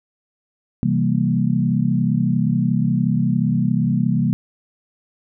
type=chord; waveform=sine; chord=C dominant seventh; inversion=none; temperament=equal; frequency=130.81 / 164.81 / 196 / 233.1 Hz; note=C3 / E3 / G3 / Bb3; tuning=0 / 0 / 0 / 0 cents; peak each=-21 dBFS; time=0.83-4.33 s; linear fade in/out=0 ms; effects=none